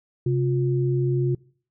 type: tone pair together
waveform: sine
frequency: 132.82 / 354.6 Hz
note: C3 / F4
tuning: +26 / +26 cents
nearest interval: octave + perfect fourth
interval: 1700 cents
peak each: -20 / -25 dBFS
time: 0.26-1.35 s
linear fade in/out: 5 ms
effects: noise-tail reverb RT60 0.5 s tail -24 dB re dry